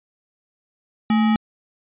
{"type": "tone with sample-and-hold", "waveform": "sine", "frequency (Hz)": 220, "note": "A3", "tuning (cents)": 0, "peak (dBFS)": -14, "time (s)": [1.1, 1.36], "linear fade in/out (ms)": 2, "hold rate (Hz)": 1050, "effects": ["resampled to 8000 Hz"]}